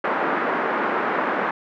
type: band-pass noise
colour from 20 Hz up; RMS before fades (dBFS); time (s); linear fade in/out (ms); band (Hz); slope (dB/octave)
white; -23; 0.04-1.51; 5; 220 to 1600; 24
effects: none